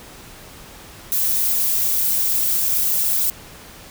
violet noise with flanger, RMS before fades -19 dBFS, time 1.12-3.3 s, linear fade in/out 0 ms, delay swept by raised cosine 0.78 to 6.58 ms, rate 2.4 Hz, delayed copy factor +0.55, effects pink hiss -41 dBFS RMS until 3.9 s

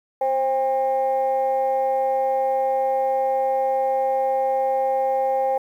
sine tone pair together, 529 / 801.6 Hz, C5 / G5, +19 / +38 cents, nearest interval perfect fifth, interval 719 cents, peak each -20 dBFS, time 0.21-5.58 s, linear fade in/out 5 ms, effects tanh soft clip ceiling -13 dBFS + 9-bit

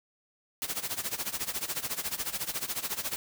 white noise with tremolo, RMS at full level -31 dBFS, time 0.62-3.16 s, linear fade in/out 0 ms, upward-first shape sine, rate 14 Hz, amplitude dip 85%, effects none

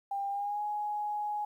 sine tone with pitch glide, 797 to 835.2 Hz, G5 to G#5, +28 to +10 cents, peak -31 dBFS, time 0.11-1.45 s, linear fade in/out 5 ms, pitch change +82 cents, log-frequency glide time 0.3-0.62 s, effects 11-bit

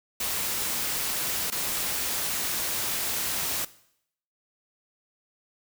white noise with dropouts, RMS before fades -29 dBFS, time 0.2-3.65 s, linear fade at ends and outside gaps 5 ms, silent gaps 1.503-1.52 s, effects noise-tail reverb RT60 0.7 s tail -18 dB re dry

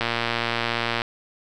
click train, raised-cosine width 0.3 ms, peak -7 dBFS, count 119, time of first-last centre 0.01-1.019 s, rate 117 Hz, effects none

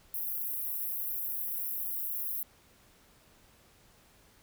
pink high-pass noise, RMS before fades -35 dBFS, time 0.14-2.43 s, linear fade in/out 2 ms, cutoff 12000 Hz, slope 48 dB/octave, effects pink hiss -62 dBFS RMS until 4.42 s

